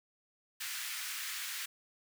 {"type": "high-pass noise", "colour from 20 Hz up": "pink", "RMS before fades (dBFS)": -40, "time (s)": [0.6, 1.66], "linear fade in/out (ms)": 10, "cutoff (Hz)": 1500, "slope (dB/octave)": 24, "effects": []}